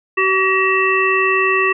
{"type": "harmonic tone", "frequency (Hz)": 380.6, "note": "F#4", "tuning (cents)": 49, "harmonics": [1, 3, 5, 7], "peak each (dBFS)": [-18, -18, -18, -18], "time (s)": [0.17, 1.73], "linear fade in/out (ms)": 10, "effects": []}